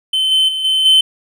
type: tone with level steps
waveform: triangle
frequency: 3069 Hz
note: G7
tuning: 37 cents flat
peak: -11 / -8 / -16 / -10 / -5 dBFS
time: 0.13-1.01 s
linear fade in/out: 5 ms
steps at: 0.31 / 0.48 / 0.64 / 0.85 s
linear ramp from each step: 10 ms
effects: none